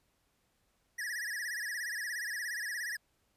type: tone with vibrato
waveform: square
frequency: 1800 Hz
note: A6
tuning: 39 cents sharp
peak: -36 dBFS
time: 0.98-2.97 s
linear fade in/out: 10 ms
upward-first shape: sine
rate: 17 Hz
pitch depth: 150 cents each way
effects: pink hiss -75 dBFS RMS until 3.36 s + resampled to 32000 Hz